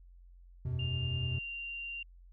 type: chord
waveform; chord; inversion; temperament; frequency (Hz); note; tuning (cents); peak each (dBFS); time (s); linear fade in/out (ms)
triangle; E suspended second; none; equal with one note detuned; 82.41 / 92.5 / 126.65; E2 / F#2 / B2; 0 / 0 / +44; -37 / -37 / -32; 0.65-1.39; 5
type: tone with pitch glide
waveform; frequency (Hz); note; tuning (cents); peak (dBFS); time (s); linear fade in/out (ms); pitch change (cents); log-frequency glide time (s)
sine; 2800 to 2773; F7 to F7; +4 to -13; -38; 0.79-2.03; 5; -17; 1.25-1.42
effects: added 44 Hz sine -53 dBFS peak until 2.32 s